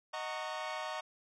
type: chord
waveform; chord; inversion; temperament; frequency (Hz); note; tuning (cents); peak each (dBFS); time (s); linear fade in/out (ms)
sawtooth; D# minor seventh; none; equal with one note detuned; 622.3 / 740 / 917.4 / 1108.7; D#5 / F#5 / A#5 / C#6; 0 / 0 / -28 / 0; -38 / -40 / -39 / -39; 0.13-1.01; 10
effects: low-pass 5000 Hz 12 dB/octave